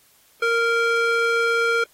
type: tone with band-pass filter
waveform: square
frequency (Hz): 464.1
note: A#4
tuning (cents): -8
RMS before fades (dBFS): -20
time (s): 0.42-1.84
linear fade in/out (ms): 5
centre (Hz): 1500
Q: 1.2
effects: white hiss -57 dBFS RMS until 1.93 s + AAC 48 kbps